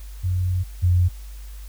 sine tone pair in turn, 91 / 89.23 Hz, F#2 / F2, -28 / +38 cents, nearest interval unison, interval 34 cents, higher first, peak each -19 / -14 dBFS, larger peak second, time 0.23-0.64 / 0.82-1.09 s, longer first, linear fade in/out 20 ms, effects added 50 Hz sine -34 dBFS peak until 1.68 s + white hiss -50 dBFS RMS until 1.68 s

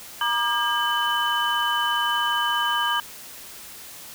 sine tone cluster, 948 / 1199 / 1616 / 3013 Hz, A#5 / D6 / G#6 / F#7, +29 / +36 / -48 / +31 cents, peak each -26 dBFS, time 0.21-3 s, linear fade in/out 2 ms, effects white hiss -41 dBFS RMS until 4.14 s

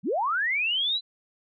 sine linear sweep, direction up, 139 to 4051 Hz, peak -23 dBFS, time 0.03-1.01 s, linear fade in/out 50 ms, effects none

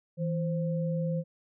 sine tone pair together, 163.22 / 523.3 Hz, E3 / C5, -17 / 0 cents, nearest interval octave + minor sixth, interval 2017 cents, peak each -28 / -34 dBFS, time 0.17-1.24 s, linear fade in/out 50 ms, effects none

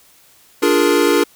square chord, Bb dominant seventh, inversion first, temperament equal, 293.7 / 349.2 / 415.3 / 466.2 Hz, D4 / F4 / Ab4 / Bb4, 0 / 0 / 0 / 0 cents, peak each -18 dBFS, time 0.62-1.24 s, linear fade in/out 10 ms, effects white hiss -50 dBFS RMS until 1.35 s

